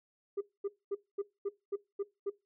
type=tone bursts; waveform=sine; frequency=400.4 Hz; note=G4; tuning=37 cents sharp; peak=-29 dBFS; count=8; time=0.37-2.3 s; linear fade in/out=10 ms; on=40 ms; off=230 ms; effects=noise-tail reverb RT60 0.2 s tail -18 dB re dry + tanh soft clip ceiling -30 dBFS